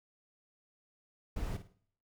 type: noise with echo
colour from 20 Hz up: brown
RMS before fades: -37 dBFS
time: 1.36-1.57 s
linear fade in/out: 5 ms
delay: 53 ms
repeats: 3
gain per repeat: -11 dB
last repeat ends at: 1.729 s
effects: noise-tail reverb RT60 0.6 s tail -19 dB re dry